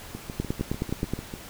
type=two click trains; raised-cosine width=3 ms; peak=-13 / -21 dBFS; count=8 / 9; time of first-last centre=0.4-1.136 / 0.15-1.339 s; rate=9.51 / 6.73 Hz; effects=pink hiss -43 dBFS RMS until 1.49 s